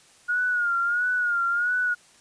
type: tone with vibrato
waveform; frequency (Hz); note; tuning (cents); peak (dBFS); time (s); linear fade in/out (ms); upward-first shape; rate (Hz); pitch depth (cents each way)
sine; 1433; F6; +44; -21; 0.28-1.95; 20; sine; 1.5; 67
effects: white hiss -55 dBFS RMS until 2.2 s + resampled to 22050 Hz